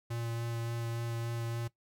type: tone with vibrato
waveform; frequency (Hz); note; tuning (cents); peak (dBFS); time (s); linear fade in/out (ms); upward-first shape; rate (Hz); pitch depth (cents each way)
square; 116.54; A#2; 0; -35; 0.1-1.68; 10; sine; 3.5; 11
effects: noise-tail reverb RT60 0.1 s tail -17 dB re dry